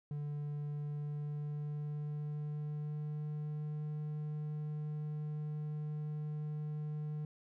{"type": "tone with pitch glide", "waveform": "triangle", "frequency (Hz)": [146.83, 150.96], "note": ["D3", "D3"], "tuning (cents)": [0, 48], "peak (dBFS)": -35, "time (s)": [0.11, 7.25], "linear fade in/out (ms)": 2, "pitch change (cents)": 48, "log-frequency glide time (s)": [0.67, 3.83], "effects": []}